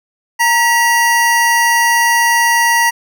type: tone pair together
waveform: square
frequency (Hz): 928 / 1935.9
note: A#5 / B6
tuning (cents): -8 / -35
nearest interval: octave + minor second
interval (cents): 1273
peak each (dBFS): -13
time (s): 0.39-2.91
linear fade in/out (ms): 20
effects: none